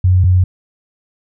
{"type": "tone pair in turn", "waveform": "sine", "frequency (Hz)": [91.7, 91.37], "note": ["F#2", "F#2"], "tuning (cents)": [-15, -21], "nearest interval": "unison", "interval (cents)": 6, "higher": "first", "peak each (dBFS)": -7, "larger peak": "neither", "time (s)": [[0.04, 0.24], [0.24, 0.44]], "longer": "neither", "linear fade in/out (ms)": 5, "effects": []}